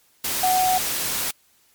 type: tone in noise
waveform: sine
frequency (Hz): 742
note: F#5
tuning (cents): +5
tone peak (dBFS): -17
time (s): 0.43-0.78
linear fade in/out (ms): 5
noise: white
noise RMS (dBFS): -25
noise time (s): 0.24-1.31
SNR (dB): +5
effects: white hiss -60 dBFS RMS until 1.74 s + MP3 96 kbps